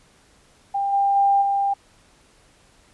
sine tone with level steps, 796 Hz, G5, 26 cents sharp, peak -20 / -16 / -14 / -18 dBFS, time 0.74-1.74 s, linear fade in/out 10 ms, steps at 0.92 / 1.15 / 1.41 s, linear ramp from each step 20 ms, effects pink hiss -56 dBFS RMS until 2.93 s + resampled to 24000 Hz

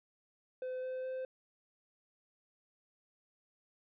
triangle tone with pitch steps, 511 / 514.6 / 518.1 Hz, C5 / C5 / C5, -41 / -29 / -17 cents, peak -35 dBFS, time 0.62-1.25 s, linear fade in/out 2 ms, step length 210 ms, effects resampled to 8000 Hz

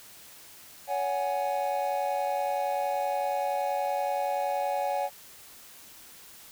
triangle chord, C# suspended fourth, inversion none, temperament equal with one note detuned, 564.4 / 740 / 830.6 Hz, C#5 / F#5 / G#5, +31 / 0 / 0 cents, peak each -29 dBFS, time 0.87-5.1 s, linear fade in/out 50 ms, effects white hiss -50 dBFS RMS until 6.51 s

